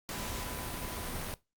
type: tone in noise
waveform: sine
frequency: 999 Hz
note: B5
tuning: 20 cents sharp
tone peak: -49 dBFS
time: 0.14-1.11 s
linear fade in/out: 0 ms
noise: pink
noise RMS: -38 dBFS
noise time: 0.09-1.34 s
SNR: -14 dB
effects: noise-tail reverb RT60 0.2 s tail -18 dB re dry + Opus 48 kbps